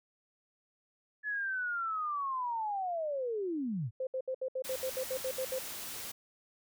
sine linear sweep, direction down, 1720 to 98 Hz, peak -32 dBFS, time 1.23-3.91 s, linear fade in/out 50 ms
sine tone bursts, 520 Hz, C5, 11 cents flat, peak -32 dBFS, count 12, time 4-5.588 s, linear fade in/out 5 ms, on 70 ms, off 68 ms
white noise, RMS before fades -42 dBFS, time 4.64-6.12 s, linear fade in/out 10 ms
effects none

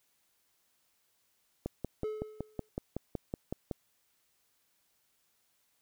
click train, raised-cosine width 2 ms, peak -21 dBFS, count 12, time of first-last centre 1.66-3.712 s, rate 5.36 Hz
triangle tone with exponential decay, 430 Hz, A4, 40 cents flat, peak -29 dBFS, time 2.04-2.69 s, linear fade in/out 2 ms, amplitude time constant 140 ms
effects white hiss -74 dBFS RMS until 5.81 s

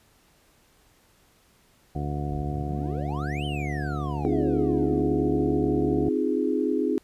harmonic tone, 72.6 Hz, D2, 19 cents flat, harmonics 1 / 2 / 3 / 4 / 5 / 6 / 7 / 9 / 10, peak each -32 / -30 / -38 / -36 / -38 / -45 / -45 / -46 / -37 dBFS, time 1.95-6.09 s, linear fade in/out 5 ms
triangle exponential two-way sweep, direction up then down, 34.33 to 3136 to 209.3 Hz, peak -34 dBFS, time 2.29-5.02 s, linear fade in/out 20 ms, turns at 3.45 s
sine chord, F minor seventh, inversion second, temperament equal, 261.6 / 311.1 / 349.2 / 415.3 Hz, C4 / Eb4 / F4 / Ab4, 0 / 0 / 0 / 0 cents, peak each -27 / -27 / -29 / -27 dBFS, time 4.25-6.98 s, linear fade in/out 0 ms
effects pink hiss -61 dBFS RMS until 7.03 s + resampled to 32000 Hz

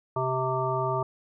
harmonic tone, 130 Hz, C3, 11 cents flat, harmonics 1 / 3 / 5 / 7 / 9, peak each -31 / -31 / -31 / -31 / -31 dBFS, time 0.16-1.03 s, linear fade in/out 5 ms, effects none

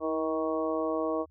harmonic tone with a mistuned harmonic, 158.3 Hz, D#3, 30 cents sharp, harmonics 2 / 3 / 4 / 5 / 6 / 7, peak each -32 / -32 / -32 / -43 / -42 / -36 dBFS, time 0-1.26 s, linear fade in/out 50 ms, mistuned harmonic 2, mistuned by +22 cents, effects added 79 Hz sine -58 dBFS peak until 1.3 s

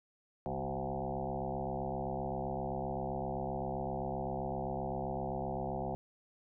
sine tone with frequency modulation, 447.8 Hz, A4, 30 cents sharp, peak -34 dBFS, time 0.46-5.95 s, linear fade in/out 0 ms, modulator 67.7 Hz, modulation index 5.5, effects none

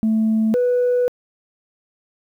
sine tone pair in turn, 220 / 492.8 Hz, A3 / B4, 0 / -4 cents, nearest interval octave + major second, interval 1396 cents, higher second, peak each -13 dBFS, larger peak neither, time 0.03-0.54 / 0.54-1.08 s, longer second, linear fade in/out 0 ms, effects tanh soft clip ceiling -12 dBFS + 9-bit

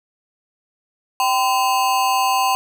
square ring-modulated tone, 900 Hz, A5, 39 cents sharp, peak -13 dBFS, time 1.2-2.55 s, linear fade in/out 0 ms, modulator 122 Hz, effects none

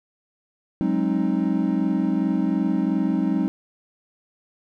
triangle chord, Ab dominant seventh, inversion third, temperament equal with one note detuned, 185 / 207.7 / 266.5 / 311.1 Hz, Gb3 / Ab3 / C4 / Eb4, 0 / 0 / +32 / 0 cents, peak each -23 dBFS, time 0.81-3.48 s, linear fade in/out 0 ms, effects none

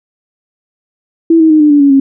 sine tone with pitch steps, 329.6 / 319.3 / 309.3 / 299.6 / 290.3 / 281.2 / 272.4 Hz, E4 / D#4 / D#4 / D4 / D4 / C#4 / C#4, 0 / +45 / -10 / +35 / -20 / +25 / -30 cents, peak -3 dBFS, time 1.3-2 s, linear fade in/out 5 ms, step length 100 ms, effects none

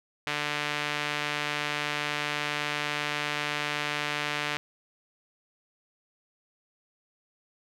sawtooth tone with band-pass filter, 147.9 Hz, D3, 13 cents sharp, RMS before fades -31 dBFS, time 0.27-4.57 s, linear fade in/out 0 ms, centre 2400 Hz, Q 1.2, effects none

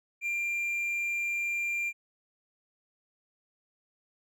triangle tone, 2383 Hz, D7, 25 cents sharp, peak -27 dBFS, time 0.21-1.93 s, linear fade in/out 50 ms, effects none

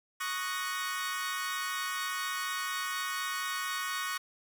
sawtooth chord, D# minor seventh, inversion third, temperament equal, 1108.7 / 1244.5 / 1480 / 1864.7 Hz, C#6 / D#6 / F#6 / A#6, 0 / 0 / 0 / 0 cents, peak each -33 / -37 / -35 / -35 dBFS, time 0.2-4.18 s, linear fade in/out 10 ms, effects none

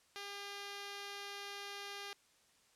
5% pulse tone, 402.3 Hz, G4, 45 cents sharp, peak -33 dBFS, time 0.16-2.13 s, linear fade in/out 0 ms, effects white hiss -70 dBFS RMS until 2.75 s + low-pass 9000 Hz 12 dB/octave

